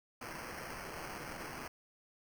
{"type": "noise with sample-and-hold", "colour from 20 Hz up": "violet", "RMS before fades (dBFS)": -45, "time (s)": [0.21, 1.68], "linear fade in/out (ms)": 5, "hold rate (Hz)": 3675, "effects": []}